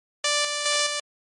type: tone with tremolo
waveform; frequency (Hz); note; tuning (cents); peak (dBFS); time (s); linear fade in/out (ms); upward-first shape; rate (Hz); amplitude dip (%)
5% pulse; 587.3; D5; 0; -9; 0.24-1; 5; square; 2.4; 45
effects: MP3 48 kbps